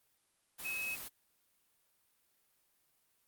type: tone in noise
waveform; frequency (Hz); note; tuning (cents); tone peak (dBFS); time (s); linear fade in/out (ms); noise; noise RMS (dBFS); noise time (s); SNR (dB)
sine; 2566; E7; -47; -36; 0.64-0.96; 20; white; -45; 0.58-1.09; +6
effects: white hiss -75 dBFS RMS until 3.27 s + Opus 32 kbps